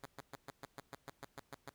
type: tone bursts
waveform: 5% pulse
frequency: 138.59 Hz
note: C#3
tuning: in tune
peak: -34 dBFS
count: 12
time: 0.03-1.698 s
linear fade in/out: 5 ms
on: 29 ms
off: 120 ms
effects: pink hiss -74 dBFS RMS until 1.74 s